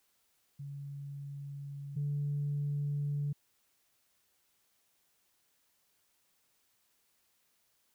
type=tone pair in turn; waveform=sine; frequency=141.2 / 144.42 Hz; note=C#3 / D3; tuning=+32 / -29 cents; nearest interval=unison; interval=39 cents; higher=second; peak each=-40 / -30 dBFS; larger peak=second; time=0.59-1.96 / 1.96-3.33 s; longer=neither; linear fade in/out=10 ms; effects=tanh soft clip ceiling -27 dBFS + white hiss -74 dBFS RMS until 7.94 s